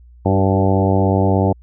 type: harmonic tone with a mistuned harmonic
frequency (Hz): 96.6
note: G2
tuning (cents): -25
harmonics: 1 / 2 / 3 / 4 / 5 / 6 / 7 / 8 / 9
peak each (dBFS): -16 / -19 / -21 / -22 / -23 / -24 / -24 / -25 / -26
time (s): 0.25-1.53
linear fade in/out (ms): 10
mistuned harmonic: 4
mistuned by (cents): -20
effects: added 60 Hz sine -41 dBFS peak until 1.62 s